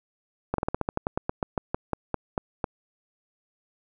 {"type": "slowing click train", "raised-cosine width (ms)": 1, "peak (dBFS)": -11, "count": 18, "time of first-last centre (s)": [0.54, 2.642], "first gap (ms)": 43, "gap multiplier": 1.12, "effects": []}